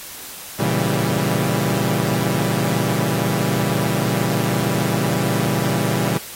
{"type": "chord", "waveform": "sawtooth", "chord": "A# diminished seventh", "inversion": "none", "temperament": "equal", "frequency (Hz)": [116.54, 138.59, 164.81, 196], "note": ["A#2", "C#3", "E3", "G3"], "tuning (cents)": [0, 0, 0, 0], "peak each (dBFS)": -20, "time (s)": [0.59, 6.18], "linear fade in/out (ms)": 10, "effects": ["white hiss -35 dBFS RMS until 6.35 s", "AAC 48 kbps"]}